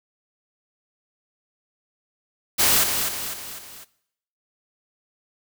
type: noise with echo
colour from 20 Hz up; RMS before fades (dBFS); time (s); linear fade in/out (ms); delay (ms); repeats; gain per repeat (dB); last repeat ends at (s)
white; -18; 2.58-2.85; 20; 250; 4; -6; 3.85
effects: noise-tail reverb RT60 0.7 s tail -19 dB re dry